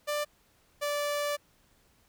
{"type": "tone pair in turn", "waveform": "sawtooth", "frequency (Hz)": [591, 583.2], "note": ["D5", "D5"], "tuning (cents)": [11, -12], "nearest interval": "unison", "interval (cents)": 23, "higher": "first", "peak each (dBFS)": -25, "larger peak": "neither", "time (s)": [[0.07, 0.25], [0.81, 1.37]], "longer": "second", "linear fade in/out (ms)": 20, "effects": ["pink hiss -66 dBFS RMS until 2.08 s"]}